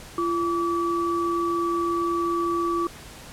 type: tone pair together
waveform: sine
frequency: 341.7 / 1150.1 Hz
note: F4 / D6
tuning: -38 / -37 cents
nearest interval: octave + major sixth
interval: 2101 cents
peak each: -24 / -25 dBFS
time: 0.18-2.87 s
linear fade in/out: 2 ms
effects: pink hiss -43 dBFS RMS until 3.32 s + low-pass 12000 Hz 12 dB/octave